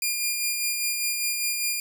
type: tone with tremolo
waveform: 10% pulse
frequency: 2410 Hz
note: D7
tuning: 44 cents sharp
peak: -14 dBFS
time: 0.02-1.8 s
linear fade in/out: 2 ms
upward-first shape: sine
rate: 5 Hz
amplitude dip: 35%
effects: none